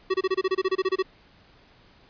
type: tone bursts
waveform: square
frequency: 377.8 Hz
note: F#4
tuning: 36 cents sharp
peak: -21 dBFS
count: 14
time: 0.1-1.026 s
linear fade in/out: 10 ms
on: 42 ms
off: 26 ms
effects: pink hiss -56 dBFS RMS until 2.09 s + resampled to 11025 Hz